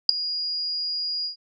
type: tone with ADSR envelope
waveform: sine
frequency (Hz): 4867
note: D#8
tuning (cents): -39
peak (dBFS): -5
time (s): 0.09-1.36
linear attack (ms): 3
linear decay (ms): 5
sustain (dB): -20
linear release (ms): 110
effects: none